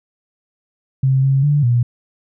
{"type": "tone with pitch steps", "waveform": "sine", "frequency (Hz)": [133.1, 135.6, 146.1, 120.6], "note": ["C3", "C#3", "D3", "B2"], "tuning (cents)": [30, -38, -9, -41], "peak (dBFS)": -11, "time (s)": [1.03, 1.83], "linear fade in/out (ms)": 5, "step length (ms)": 200, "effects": []}